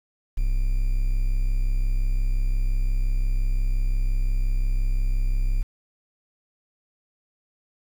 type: tone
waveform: triangle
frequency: 32.87 Hz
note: C1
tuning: 9 cents sharp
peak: -17 dBFS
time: 0.37-5.63 s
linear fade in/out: 10 ms
effects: 8-bit